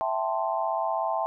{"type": "chord", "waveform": "sine", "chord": "A minor seventh", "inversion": "second", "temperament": "equal", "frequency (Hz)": [659.3, 784, 880, 1046.5], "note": ["E5", "G5", "A5", "C6"], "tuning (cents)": [0, 0, 0, 0], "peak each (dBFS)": [-29, -31, -30, -32], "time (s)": [0.01, 1.26], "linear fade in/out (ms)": 0, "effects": []}